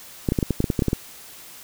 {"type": "clicks", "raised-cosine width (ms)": 3, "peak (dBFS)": -7, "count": 12, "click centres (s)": [0.288, 0.321, 0.388, 0.428, 0.507, 0.604, 0.642, 0.702, 0.792, 0.822, 0.883, 0.931], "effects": ["white hiss -43 dBFS RMS until 1.63 s"]}